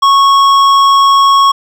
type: tone with hard clipping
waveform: sine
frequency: 1103 Hz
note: C#6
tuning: 9 cents flat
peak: -6 dBFS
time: 0.02-1.52 s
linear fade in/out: 10 ms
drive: 10 dB
effects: none